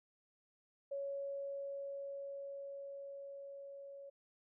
sine tone with level ramp, 557 Hz, C#5, 8 cents sharp, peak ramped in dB -38 to -49 dBFS, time 0.91-4.1 s, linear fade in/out 10 ms, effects none

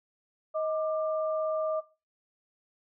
sine tone pair together, 629 / 1187.4 Hz, D#5 / D6, +19 / +19 cents, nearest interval major seventh, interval 1100 cents, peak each -28 / -35 dBFS, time 0.54-1.81 s, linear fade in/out 20 ms, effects noise-tail reverb RT60 0.3 s tail -18 dB re dry

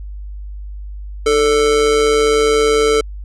square tone with amplitude modulation, 442.6 Hz, A4, 10 cents sharp, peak -9 dBFS, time 1.26-3.01 s, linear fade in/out 5 ms, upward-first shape sine, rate 138 Hz, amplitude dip 55%, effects added 50 Hz sine -26 dBFS peak until 3.24 s + resampled to 22050 Hz

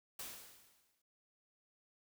white noise with exponential decay, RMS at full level -44 dBFS, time 0.19-1.02 s, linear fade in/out 5 ms, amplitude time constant 180 ms, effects none

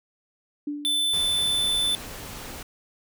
sine tone with exponential decay, 292.3 Hz, D4, 8 cents flat, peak -25 dBFS, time 0.67-1.32 s, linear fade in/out 5 ms, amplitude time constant 140 ms
square tone, 3520 Hz, A7, in tune, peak -22 dBFS, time 0.85-1.95 s, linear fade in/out 0 ms
pink noise, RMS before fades -38 dBFS, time 1.13-2.63 s, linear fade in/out 5 ms
effects none

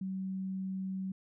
sine tone, 189.9 Hz, F#3, 45 cents sharp, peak -34 dBFS, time 0.01-1.12 s, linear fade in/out 5 ms, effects none

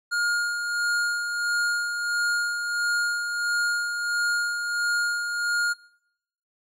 square tone with tremolo, 1421 Hz, F6, 30 cents sharp, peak -22 dBFS, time 0.11-5.74 s, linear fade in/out 20 ms, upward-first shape sine, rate 1.5 Hz, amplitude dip 45%, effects noise-tail reverb RT60 0.8 s tail -24 dB re dry + low-pass 9000 Hz 12 dB/octave

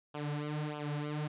sawtooth tone with flanger, 148.9 Hz, D3, 24 cents sharp, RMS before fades -37 dBFS, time 0.14-1.28 s, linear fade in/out 10 ms, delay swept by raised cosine 0.48 to 5.58 ms, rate 1.6 Hz, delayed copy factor -0.9, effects resampled to 8000 Hz

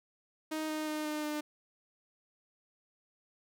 sawtooth tone with pitch steps, 312.2 / 309.1 / 306.1 / 303.1 / 300.2 Hz, D#4 / D#4 / D#4 / D#4 / D4, +6 / -11 / -28 / -45 / +38 cents, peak -30 dBFS, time 0.51-1.41 s, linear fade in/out 10 ms, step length 180 ms, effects none

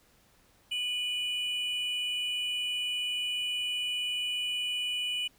triangle tone pair together, 2461 / 2958 Hz, D#7 / F#7, -20 / -1 cents, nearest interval minor third, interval 319 cents, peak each -35 / -29 dBFS, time 0.71-5.28 s, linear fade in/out 10 ms, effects pink hiss -64 dBFS RMS until 5.38 s

